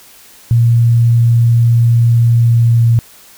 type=tone with pitch glide; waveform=sine; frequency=117.3 to 116.36 Hz; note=A#2 to A#2; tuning=+11 to -3 cents; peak=-6 dBFS; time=0.51-2.99 s; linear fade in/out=0 ms; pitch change=-14 cents; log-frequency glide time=2.39-2.85 s; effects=white hiss -41 dBFS RMS until 3.37 s